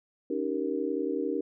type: chord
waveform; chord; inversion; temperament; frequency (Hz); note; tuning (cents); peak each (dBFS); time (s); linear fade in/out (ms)
sine; Eb dominant seventh; third; just; 280 / 311.1 / 388.9 / 466.7; Db4 / Eb4 / G4 / Bb4; +18 / 0 / -14 / +2; -33; 0.3-1.41; 5
effects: none